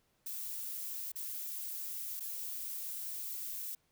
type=noise with dropouts; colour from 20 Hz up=violet; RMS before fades=-41 dBFS; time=0.26-3.75 s; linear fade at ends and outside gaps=5 ms; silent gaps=1.119-1.156 / 2.197-2.204 s; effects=pink hiss -75 dBFS RMS until 3.91 s